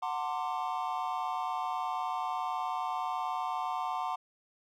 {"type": "chord", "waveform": "triangle", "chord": "D dominant seventh", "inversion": "first", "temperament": "equal with one note detuned", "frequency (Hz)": [740, 898.5, 1046.5, 1174.7], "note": ["F#5", "A5", "C6", "D6"], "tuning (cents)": [0, 36, 0, 0], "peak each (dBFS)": [-34, -35, -35, -38], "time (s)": [0.02, 4.16], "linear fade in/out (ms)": 10, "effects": []}